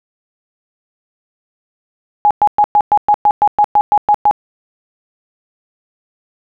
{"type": "tone bursts", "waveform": "sine", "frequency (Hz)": 833, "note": "G#5", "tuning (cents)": 5, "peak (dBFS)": -6, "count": 13, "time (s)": [2.25, 4.311], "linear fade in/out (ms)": 0, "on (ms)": 57, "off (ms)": 110, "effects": []}